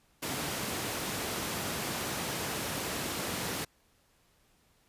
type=high-pass noise; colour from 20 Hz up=pink; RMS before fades=-35 dBFS; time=0.22-3.65 s; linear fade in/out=10 ms; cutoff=120 Hz; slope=12 dB/octave; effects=pink hiss -68 dBFS RMS until 4.88 s + resampled to 32000 Hz